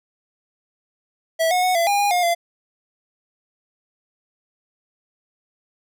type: tone with pitch steps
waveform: square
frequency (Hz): 653 / 727 / 736 / 676 / 810 / 815 / 713 / 686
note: E5 / F#5 / F#5 / E5 / G#5 / G#5 / F5 / F5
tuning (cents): -17 / -31 / -9 / +43 / -43 / -33 / +36 / -31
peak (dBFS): -17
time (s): 1.39-2.35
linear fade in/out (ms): 20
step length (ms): 120
effects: none